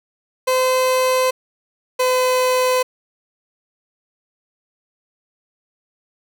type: tone pair in turn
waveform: 30% pulse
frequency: 514 / 508.4 Hz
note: C5 / C5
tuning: -31 / -50 cents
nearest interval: unison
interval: 19 cents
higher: first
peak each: -12 dBFS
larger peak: neither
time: 0.47-1.31 / 1.99-2.83 s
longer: neither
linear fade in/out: 10 ms
effects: none